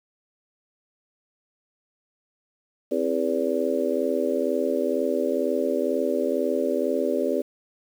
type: harmonic tone with a mistuned harmonic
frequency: 82.1 Hz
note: E2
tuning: 6 cents flat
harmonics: 3 / 4 / 5 / 6 / 7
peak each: -28 / -30 / -27 / -28 / -27 dBFS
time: 2.91-7.42 s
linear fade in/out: 10 ms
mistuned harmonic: 3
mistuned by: +110 cents
effects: 8-bit